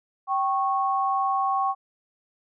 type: tone pair together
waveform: sine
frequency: 777.8 / 1100 Hz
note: G5 / C#6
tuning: -14 / -14 cents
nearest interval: tritone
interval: 600 cents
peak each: -24 / -24 dBFS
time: 0.27-1.75 s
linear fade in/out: 50 ms
effects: none